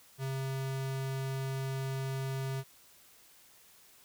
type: tone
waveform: square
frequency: 133.9 Hz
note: C3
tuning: 40 cents sharp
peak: -34 dBFS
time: 0.18-2.64 s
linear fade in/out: 50 ms
effects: white hiss -60 dBFS RMS until 4.04 s